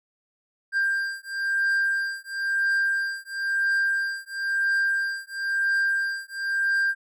triangle beating tone pair, 1589 / 1589.99 Hz, G6 / G6, +23 / +24 cents, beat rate 0.99 Hz, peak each -24 dBFS, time 0.72-6.95 s, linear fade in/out 50 ms, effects none

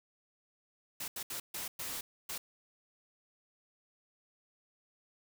white noise bursts at uneven times, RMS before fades -40 dBFS, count 6, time 1-1.08 / 1.16-1.23 / 1.3-1.4 / 1.54-1.68 / 1.79-2.01 / 2.29-2.38 s, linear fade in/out 5 ms, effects none

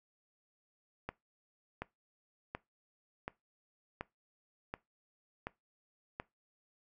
click train, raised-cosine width 0.5 ms, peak -23 dBFS, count 8, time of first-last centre 1.09-6.199 s, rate 1.37 Hz, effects noise-tail reverb RT60 0.2 s tail -21 dB re dry

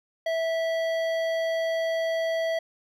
sine tone with hard clipping, 655 Hz, E5, 11 cents flat, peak -26 dBFS, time 0.26-2.59 s, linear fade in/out 5 ms, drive 12 dB, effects none

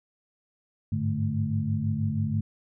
sine tone cluster, 99.3 / 105.5 / 147.6 / 217.9 Hz, G2 / G#2 / D3 / A3, +23 / +28 / +9 / -17 cents, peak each -30 dBFS, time 0.92-2.41 s, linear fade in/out 5 ms, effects none

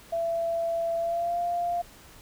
sine tone with pitch glide, 670 to 696.4 Hz, E5 to F5, +28 to -5 cents, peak -25 dBFS, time 0.12-1.82 s, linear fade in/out 10 ms, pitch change +67 cents, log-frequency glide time 0.97-1.4 s, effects pink hiss -51 dBFS RMS until 2.21 s

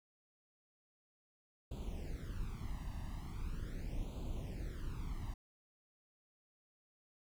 brown noise with flanger, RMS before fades -42 dBFS, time 1.71-5.34 s, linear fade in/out 5 ms, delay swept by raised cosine 0.27 to 1.07 ms, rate 0.4 Hz, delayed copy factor +0.9, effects none

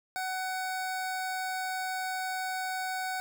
25% pulse tone, 749 Hz, F#5, 21 cents sharp, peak -28 dBFS, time 0.16-3.2 s, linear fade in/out 0 ms, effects none

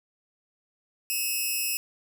5% pulse tone pair together, 2580 / 2800 Hz, E7 / F7, -38 / +4 cents, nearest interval minor second, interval 142 cents, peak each -18 / -24 dBFS, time 1.1-1.77 s, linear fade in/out 0 ms, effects none

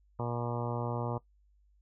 harmonic tone, 119.5 Hz, A#2, 43 cents sharp, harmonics 1 / 2 / 3 / 4 / 5 / 6 / 7 / 8 / 9 / 10, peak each -35 / -41 / -42 / -40 / -42 / -46 / -43 / -42 / -46 / -48 dBFS, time 0.19-1.18 s, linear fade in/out 5 ms, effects noise-tail reverb RT60 0.1 s tail -18 dB re dry + added 50 Hz sine -63 dBFS peak until 1.81 s

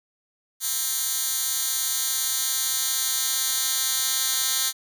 10% pulse tone with high-pass filter sweep, 262.6 Hz, C4, 6 cents sharp, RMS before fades -25 dBFS, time 0.6-4.73 s, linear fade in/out 50 ms, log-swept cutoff 6800 to 4500 Hz, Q 0.75, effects none

